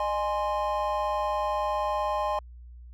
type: chord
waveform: triangle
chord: Ab major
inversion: second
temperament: equal with one note detuned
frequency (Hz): 609.8 / 830.6 / 1046.5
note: Eb5 / Ab5 / C6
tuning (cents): -35 / 0 / 0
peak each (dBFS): -28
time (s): 0-2.39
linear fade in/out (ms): 2
effects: added 60 Hz sine -43 dBFS peak until 2.93 s